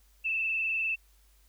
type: tone with vibrato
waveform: sine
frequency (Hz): 2637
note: E7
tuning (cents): 0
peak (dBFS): -27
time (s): 0.24-0.96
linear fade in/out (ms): 20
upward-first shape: triangle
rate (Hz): 20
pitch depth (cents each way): 52
effects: added 50 Hz sine -60 dBFS peak until 1.48 s + white hiss -67 dBFS RMS until 1.48 s